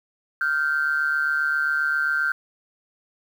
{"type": "tone pair together", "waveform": "sine", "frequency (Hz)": [1400, 1547.5], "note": ["F6", "G6"], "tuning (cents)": [4, -23], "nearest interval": "major second", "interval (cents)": 173, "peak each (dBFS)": [-22, -22], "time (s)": [0.41, 2.32], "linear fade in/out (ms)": 2, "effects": ["tanh soft clip ceiling -13 dBFS", "8-bit"]}